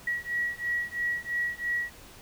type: beating tone pair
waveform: sine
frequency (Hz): 1919 / 1922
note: A#6 / B6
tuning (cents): +50 / -48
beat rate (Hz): 3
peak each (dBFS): -31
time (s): 0.07-1.9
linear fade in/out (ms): 5
effects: pink hiss -50 dBFS RMS until 2.21 s

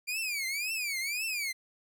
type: tone with vibrato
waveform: sawtooth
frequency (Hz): 2360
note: D7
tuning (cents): +8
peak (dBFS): -28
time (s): 0.07-1.53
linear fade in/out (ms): 20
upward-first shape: triangle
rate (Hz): 1.9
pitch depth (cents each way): 240
effects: none

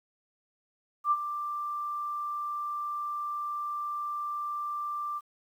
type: tone with ADSR envelope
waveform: sine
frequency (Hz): 1181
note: D6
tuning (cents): +9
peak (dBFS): -20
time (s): 1.04-5.21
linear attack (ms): 73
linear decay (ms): 46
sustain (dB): -11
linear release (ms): 39
effects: 10-bit

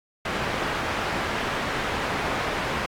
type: low-pass noise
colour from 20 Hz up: white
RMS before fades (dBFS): -28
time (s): 0.25-2.86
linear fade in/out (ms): 5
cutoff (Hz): 1700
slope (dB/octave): 12
effects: AAC 64 kbps

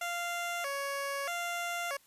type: tone with vibrato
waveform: 15% pulse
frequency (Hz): 622.3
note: D#5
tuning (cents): 0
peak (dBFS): -27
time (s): 0.01-1.97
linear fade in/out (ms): 5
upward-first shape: square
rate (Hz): 0.79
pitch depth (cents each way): 190
effects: white hiss -64 dBFS RMS until 2.06 s + resampled to 32000 Hz

